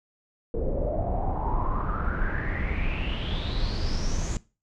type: noise with low-pass filter sweep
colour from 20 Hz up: brown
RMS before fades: -27 dBFS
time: 0.54-4.37 s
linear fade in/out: 2 ms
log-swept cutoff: 470 to 7100 Hz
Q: 8.7
effects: noise-tail reverb RT60 0.3 s tail -19 dB re dry